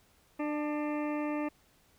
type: harmonic tone with a mistuned harmonic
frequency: 298.4 Hz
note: D4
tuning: 28 cents sharp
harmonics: 1 / 2 / 3 / 4 / 6 / 7 / 8 / 9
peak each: -32 / -38 / -42 / -44 / -48 / -49 / -50 / -51 dBFS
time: 0.39-1.49 s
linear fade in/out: 10 ms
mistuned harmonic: 3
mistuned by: -24 cents
effects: pink hiss -66 dBFS RMS until 1.98 s